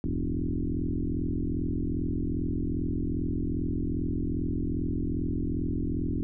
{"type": "tone with frequency modulation", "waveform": "sine", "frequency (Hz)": 120, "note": "B2", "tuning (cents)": -49, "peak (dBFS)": -26, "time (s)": [0.04, 6.23], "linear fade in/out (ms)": 0, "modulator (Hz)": 42.5, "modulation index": 4.9, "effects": []}